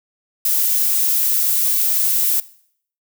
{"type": "noise", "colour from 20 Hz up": "violet", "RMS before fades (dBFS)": -17, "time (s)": [0.45, 2.4], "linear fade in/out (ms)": 2, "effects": ["noise-tail reverb RT60 0.6 s tail -19 dB re dry"]}